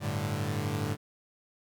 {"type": "chord", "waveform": "sawtooth", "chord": "G suspended second", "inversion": "none", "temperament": "equal", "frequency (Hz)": [98, 110, 146.83], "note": ["G2", "A2", "D3"], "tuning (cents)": [0, 0, 0], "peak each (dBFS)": -30, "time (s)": [0, 0.97], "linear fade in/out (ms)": 50, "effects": []}